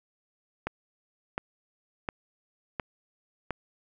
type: click train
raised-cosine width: 0.5 ms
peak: -15 dBFS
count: 5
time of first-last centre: 0.67-3.507 s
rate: 1.41 Hz
effects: none